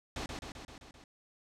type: noise with echo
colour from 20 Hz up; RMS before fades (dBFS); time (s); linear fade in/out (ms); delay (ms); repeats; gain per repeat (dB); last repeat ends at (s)
pink; -38; 0.16-0.26; 2; 130; 6; -3; 1.04
effects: low-pass 6000 Hz 12 dB/octave